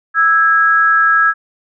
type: tone pair together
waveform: sine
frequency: 1318.5 / 1649.7 Hz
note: E6 / G#6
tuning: 0 / -12 cents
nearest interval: major third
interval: 388 cents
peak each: -11 dBFS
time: 0.14-1.34 s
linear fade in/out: 50 ms
effects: none